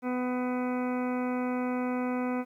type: harmonic tone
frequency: 250 Hz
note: B3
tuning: 21 cents sharp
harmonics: 1 / 2 / 3 / 4 / 5 / 6 / 8 / 9 / 10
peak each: -29 / -35 / -39 / -41 / -43 / -45 / -47 / -48 / -49 dBFS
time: 0.02-2.45 s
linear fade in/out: 50 ms
effects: 11-bit